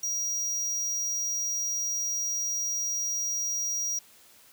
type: tone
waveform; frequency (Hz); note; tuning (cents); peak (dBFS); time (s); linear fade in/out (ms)
square; 5740; F8; +47; -28; 0.03-3.99; 5
effects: white hiss -56 dBFS RMS until 4.52 s + high-pass 60 Hz 12 dB/octave